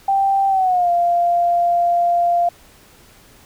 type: tone with pitch glide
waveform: sine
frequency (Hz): 784 to 694.4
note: G5 to F5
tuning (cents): 0 to -10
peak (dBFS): -13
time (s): 0.08-2.49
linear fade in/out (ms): 5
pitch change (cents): -210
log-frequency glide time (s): 0.48-0.9
effects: pink hiss -48 dBFS RMS until 3.45 s